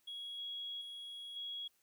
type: tone with level steps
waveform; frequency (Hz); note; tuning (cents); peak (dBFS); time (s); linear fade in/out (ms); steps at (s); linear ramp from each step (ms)
triangle; 3322; G#7; 0; -40 / -37 / -43 / -37; 0.07-1.68; 10; 0.38 / 0.81 / 1.36; 5
effects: tanh soft clip ceiling -39 dBFS + white hiss -75 dBFS RMS until 1.82 s